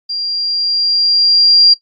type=tone with level ramp; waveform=sine; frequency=4769 Hz; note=D8; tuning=26 cents sharp; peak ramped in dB=-18 to -4 dBFS; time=0.09-1.74 s; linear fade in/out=10 ms; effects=noise-tail reverb RT60 0.1 s tail -17 dB re dry + AAC 64 kbps